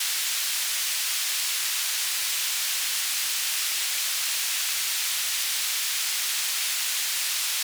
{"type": "band-pass noise", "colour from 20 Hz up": "pink", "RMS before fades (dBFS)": -27, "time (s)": [0, 7.63], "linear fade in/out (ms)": 5, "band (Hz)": [2700, 15000], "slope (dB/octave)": 12, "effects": []}